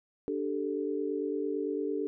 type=chord; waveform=sine; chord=D suspended fourth; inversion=none; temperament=just; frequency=293.7 / 391.6 / 440.5 Hz; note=D4 / G4 / A4; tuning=0 / -2 / +2 cents; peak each=-34 dBFS; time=0.28-2.07 s; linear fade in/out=0 ms; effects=none